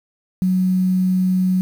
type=tone with quantisation; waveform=sine; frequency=185 Hz; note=F#3; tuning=in tune; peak=-14 dBFS; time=0.42-1.61 s; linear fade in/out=0 ms; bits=7; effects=none